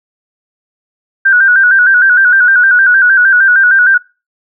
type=tone with vibrato; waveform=sine; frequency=1519 Hz; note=F#6; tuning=45 cents sharp; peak=-4 dBFS; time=1.25-3.98 s; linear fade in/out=10 ms; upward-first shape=square; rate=6.5 Hz; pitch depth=62 cents each way; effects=noise-tail reverb RT60 0.3 s tail -24 dB re dry